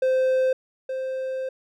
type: tone pair in turn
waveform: triangle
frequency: 519 / 523.2 Hz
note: C5 / C5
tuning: -14 / 0 cents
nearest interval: unison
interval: 14 cents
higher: second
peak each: -16 / -24 dBFS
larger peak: first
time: 0.02-0.53 / 0.89-1.49 s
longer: second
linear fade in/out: 5 ms
effects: none